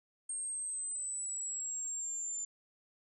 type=exponential sweep; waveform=sine; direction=down; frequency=8550 to 7140 Hz; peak=-36 dBFS; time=0.29-2.45 s; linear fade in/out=5 ms; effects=none